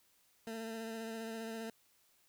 20% pulse tone with vibrato, 225 Hz, A3, 39 cents sharp, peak -36 dBFS, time 0.47-1.7 s, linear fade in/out 2 ms, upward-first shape triangle, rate 15 Hz, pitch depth 27 cents each way, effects white hiss -71 dBFS RMS until 2.28 s

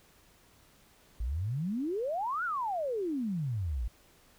sine exponential two-way sweep, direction up then down, 51.7 to 1495 to 51.7 Hz, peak -30 dBFS, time 1.2-3.88 s, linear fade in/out 5 ms, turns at 2.44 s, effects pink hiss -62 dBFS RMS until 4.38 s

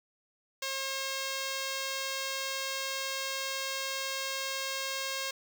5% pulse tone, 538 Hz, C5, 48 cents sharp, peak -21 dBFS, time 0.62-5.31 s, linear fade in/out 5 ms, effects none

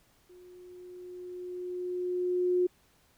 sine tone with level ramp, 360 Hz, F#4, 47 cents flat, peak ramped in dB -51 to -22 dBFS, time 0.29-2.67 s, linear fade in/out 10 ms, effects pink hiss -66 dBFS RMS until 3.17 s

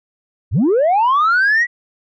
sine linear sweep, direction up, 65.41 to 1968 Hz, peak -9 dBFS, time 0.51-1.67 s, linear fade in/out 50 ms, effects tanh soft clip ceiling -9 dBFS

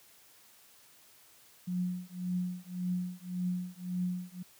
sine tone with tremolo, 180.3 Hz, F#3, 45 cents flat, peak -28 dBFS, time 1.67-4.43 s, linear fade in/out 10 ms, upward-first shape triangle, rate 1.8 Hz, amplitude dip 100%, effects white hiss -60 dBFS RMS until 4.59 s + high-pass 60 Hz 12 dB/octave

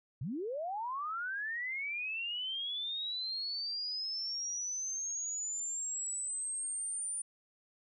sine linear sweep, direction up, 105.8 to 9300 Hz, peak -35 dBFS, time 0.21-7.22 s, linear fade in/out 5 ms, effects none

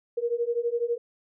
sine beating tone pair, 466.2 / 478.2 Hz, A#4 / A#4, 0 / +44 cents, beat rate 12 Hz, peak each -28 / -27 dBFS, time 0.17-0.98 s, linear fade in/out 10 ms, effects none

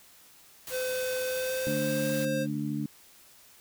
white noise, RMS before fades -40 dBFS, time 0.67-2.25 s, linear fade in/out 2 ms
square tone with pitch glide, 510 to 529.5 Hz, C5 to C5, -44 to +21 cents, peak -30 dBFS, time 0.7-2.47 s, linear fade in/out 50 ms, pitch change +65 cents, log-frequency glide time 1.23-2.09 s
harmonic tone, 73.42 Hz, D2, in tune, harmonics 2 / 3 / 4, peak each -34 / -33 / -33 dBFS, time 1.67-2.86 s, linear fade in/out 0 ms
effects white hiss -56 dBFS RMS until 3.6 s

